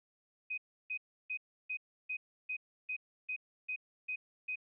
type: tone bursts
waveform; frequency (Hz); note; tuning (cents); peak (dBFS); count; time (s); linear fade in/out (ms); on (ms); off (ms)
sine; 2507; D#7; +12; -35; 11; 0.5-4.558; 10; 78; 320
effects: none